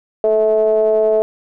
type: ring-modulated tone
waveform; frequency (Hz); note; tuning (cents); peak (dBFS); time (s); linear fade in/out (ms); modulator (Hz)
triangle; 107.5; A2; -40; -6; 0.24-1.22; 0; 543
effects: none